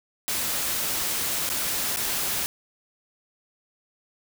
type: noise with dropouts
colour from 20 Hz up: white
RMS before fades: -27 dBFS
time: 0.28-2.46 s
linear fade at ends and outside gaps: 0 ms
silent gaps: 1.491-1.5 / 1.961-1.971 s
effects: none